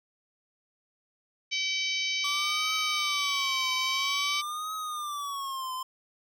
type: harmonic tone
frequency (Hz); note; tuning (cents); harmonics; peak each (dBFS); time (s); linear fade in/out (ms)
766; G5; -40; 3 / 4 / 5 / 6 / 7 / 8; -31 / -33 / -35 / -37 / -38 / -39; 1.51-4.42; 20
type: tone with vibrato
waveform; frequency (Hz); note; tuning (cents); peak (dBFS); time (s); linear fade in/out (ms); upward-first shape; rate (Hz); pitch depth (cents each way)
square; 1143; D6; -47; -33; 2.24-5.83; 5; triangle; 0.5; 190
effects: none

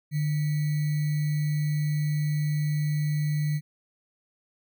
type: tone with sample-and-hold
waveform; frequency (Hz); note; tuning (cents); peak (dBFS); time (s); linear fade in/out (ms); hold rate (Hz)
sine; 150; D3; +37; -23; 0.11-3.61; 50; 2100
effects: none

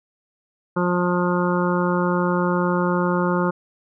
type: harmonic tone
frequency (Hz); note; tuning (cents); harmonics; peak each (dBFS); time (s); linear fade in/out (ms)
177.6; F3; +29; 1 / 2 / 3 / 5 / 6 / 7 / 8; -21 / -24 / -26 / -28 / -29 / -29 / -30; 0.76-3.51; 10
effects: none

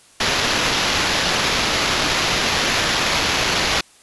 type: noise with sample-and-hold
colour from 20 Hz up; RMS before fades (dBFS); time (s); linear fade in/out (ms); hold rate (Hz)
blue; -19; 0.2-3.81; 5; 8820
effects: white hiss -50 dBFS RMS until 4.02 s + resampled to 24000 Hz

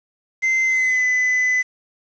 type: tone with pitch glide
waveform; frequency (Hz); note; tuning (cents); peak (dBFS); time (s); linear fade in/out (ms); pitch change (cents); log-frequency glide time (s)
triangle; 2073 to 2008; C7 to B6; -17 to +28; -14; 0.42-1.63; 20; -55; 0.63-1.04
effects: resampled to 16000 Hz + 7-bit

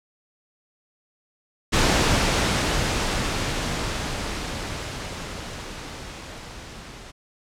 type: noise with level ramp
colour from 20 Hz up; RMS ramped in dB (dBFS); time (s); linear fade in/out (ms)
pink; -18 to -41; 1.72-7.12; 20
effects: low-pass 7000 Hz 12 dB/octave

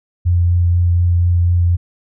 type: tone with vibrato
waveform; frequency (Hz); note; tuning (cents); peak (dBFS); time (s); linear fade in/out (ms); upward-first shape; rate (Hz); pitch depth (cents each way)
sine; 87.31; F2; 0; -10; 0.25-1.77; 20; triangle; 4.1; 15
effects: none

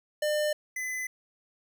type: tone pair in turn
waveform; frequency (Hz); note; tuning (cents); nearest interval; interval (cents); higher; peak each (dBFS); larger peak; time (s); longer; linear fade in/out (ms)
square; 600 / 2018; D5 / B6; +37 / +37; octave + major sixth; 2100; second; -26 / -32; first; 0.22-0.53 / 0.76-1.07; neither; 5
effects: none

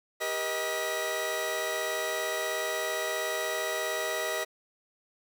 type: tone cluster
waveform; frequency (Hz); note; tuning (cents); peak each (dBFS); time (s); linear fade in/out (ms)
sawtooth; 395.6 / 477.1 / 629 / 1944; G4 / A#4 / D#5 / B6; +16 / +40 / +19 / -28; -34 / -33 / -29 / -31; 0.2-4.45; 20
effects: none

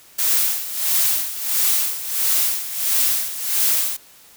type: noise with tremolo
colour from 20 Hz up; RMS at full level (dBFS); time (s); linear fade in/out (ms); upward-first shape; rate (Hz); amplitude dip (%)
blue; -17; 0.18-3.97; 10; sine; 1.5; 75
effects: white hiss -48 dBFS RMS until 4.36 s

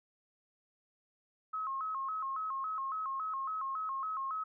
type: tone with vibrato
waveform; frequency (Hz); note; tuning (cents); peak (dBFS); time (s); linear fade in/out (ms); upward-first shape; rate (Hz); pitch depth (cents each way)
sine; 1174.7; D6; 0; -34; 1.53-4.44; 10; square; 3.6; 150
effects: none

